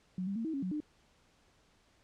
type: tone with pitch steps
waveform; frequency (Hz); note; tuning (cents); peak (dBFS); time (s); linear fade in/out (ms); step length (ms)
sine; 183.8 / 197.6 / 227.5 / 319.8 / 275.2 / 184.8 / 301.5; F#3 / G3 / A#3 / D#4 / C#4 / F#3 / D4; -11 / +14 / -42 / +48 / -12 / -2 / +46; -33; 0.18-0.803; 2; 89
effects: pink hiss -68 dBFS RMS until 2.03 s + low-pass 7000 Hz 12 dB/octave